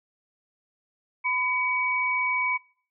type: tone pair together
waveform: sine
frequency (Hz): 1008 / 2263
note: B5 / C#7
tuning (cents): +35 / +35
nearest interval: octave + major second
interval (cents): 1400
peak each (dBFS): -28 / -24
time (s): 1.24-2.58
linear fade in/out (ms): 20
effects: noise-tail reverb RT60 0.5 s tail -24 dB re dry